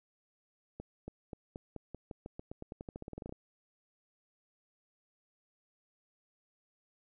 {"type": "accelerating click train", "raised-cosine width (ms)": 2, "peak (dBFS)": -29, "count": 23, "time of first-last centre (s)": [0.8, 3.324], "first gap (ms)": 280, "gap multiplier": 0.9, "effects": []}